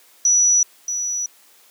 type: tone with echo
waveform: sine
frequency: 5890 Hz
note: F#8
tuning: 9 cents flat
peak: -12 dBFS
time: 0.25-0.63 s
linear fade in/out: 2 ms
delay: 630 ms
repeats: 1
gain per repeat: -9 dB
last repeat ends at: 1.26 s
effects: white hiss -52 dBFS RMS until 1.7 s + high-pass 300 Hz 12 dB/octave